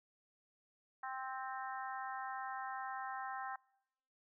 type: harmonic tone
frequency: 262.1 Hz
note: C4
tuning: 3 cents sharp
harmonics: 3 / 4 / 5 / 6 / 7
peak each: -44 / -46 / -48 / -50 / -51 dBFS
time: 1.03-3.56 s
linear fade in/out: 5 ms
effects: noise-tail reverb RT60 0.9 s tail -26 dB re dry